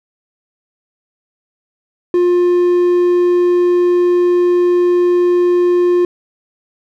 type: tone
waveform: triangle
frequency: 353.9 Hz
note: F4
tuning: 23 cents sharp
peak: -7 dBFS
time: 2.14-6.05 s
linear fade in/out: 2 ms
effects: none